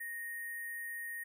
sine tone with sample-and-hold, 1864.7 Hz, A#6, in tune, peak -39 dBFS, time 0-1.24 s, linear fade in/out 10 ms, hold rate 11025 Hz, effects none

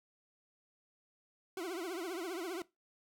40% pulse tone with vibrato, 354 Hz, F4, 23 cents sharp, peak -37 dBFS, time 1.57-2.62 s, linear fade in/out 2 ms, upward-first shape triangle, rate 15 Hz, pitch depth 190 cents each way, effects noise-tail reverb RT60 0.2 s tail -19 dB re dry

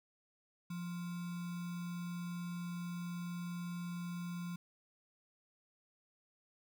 sine tone with sample-and-hold, 174.61 Hz, F3, in tune, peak -39 dBFS, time 0.7-4.56 s, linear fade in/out 5 ms, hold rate 1225 Hz, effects none

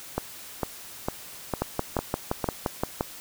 two click trains, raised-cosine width 1 ms, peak -11 / -10 dBFS, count 6 / 9, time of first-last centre 0.18-2.442 / 1.62-3.009 s, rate 2.21 / 5.76 Hz, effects white hiss -43 dBFS RMS until 3.2 s

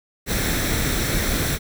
pink noise with comb filter, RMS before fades -22 dBFS, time 0.26-1.59 s, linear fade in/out 50 ms, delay 0.52 ms, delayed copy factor +0.5, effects none

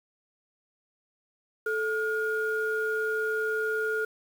sine tone pair together, 436.6 / 1425.9 Hz, A4 / F6, -13 / +36 cents, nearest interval octave + minor sixth, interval 2049 cents, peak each -28 dBFS, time 1.66-4.05 s, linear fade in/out 5 ms, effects tanh soft clip ceiling -18 dBFS + 8-bit

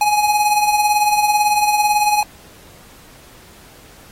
square tone with tremolo, 837 Hz, G#5, 13 cents sharp, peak -11 dBFS, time 0.01-2.23 s, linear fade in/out 2 ms, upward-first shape triangle, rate 18 Hz, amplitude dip 60%, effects pink hiss -45 dBFS RMS until 4.11 s + AAC 48 kbps

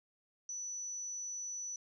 sine tone, 5950 Hz, F#8, 9 cents sharp, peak -39 dBFS, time 0.49-1.76 s, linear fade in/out 2 ms, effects none

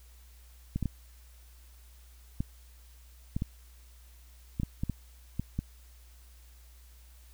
clicks, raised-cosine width 5 ms, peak -18 dBFS, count 12, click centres 0.76 / 0.827 / 0.857 / 2.405 / 3.365 / 3.421 / 4.599 / 4.633 / 4.835 / 4.897 / 5.396 / 5.59 s, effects added 60 Hz sine -52 dBFS peak until 7.33 s + white hiss -62 dBFS RMS until 7.33 s

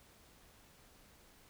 silence, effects pink hiss -63 dBFS RMS until 1.49 s

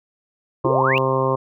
harmonic tone, 132.2 Hz, C3, 18 cents sharp, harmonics 1 / 2 / 3 / 4 / 5 / 6 / 7 / 8 / 9, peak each -24 / -29 / -23 / -22 / -31 / -34 / -27 / -23 / -36 dBFS, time 0.64-1.36 s, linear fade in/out 10 ms
sine exponential sweep, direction up, 309.3 to 2863 Hz, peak -18 dBFS, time 0.65-0.98 s, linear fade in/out 0 ms
effects none

